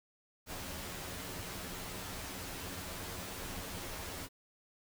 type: noise with comb filter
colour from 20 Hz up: pink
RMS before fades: -43 dBFS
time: 0.46-4.29 s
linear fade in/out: 50 ms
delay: 11 ms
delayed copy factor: +0.6
effects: none